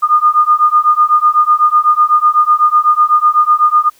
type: beating tone pair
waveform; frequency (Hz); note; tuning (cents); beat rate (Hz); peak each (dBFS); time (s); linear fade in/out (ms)
sine; 1216 / 1224; D#6 / D#6; -40 / -29; 8; -10; 0.02-3.9; 20
effects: white hiss -49 dBFS RMS until 3.99 s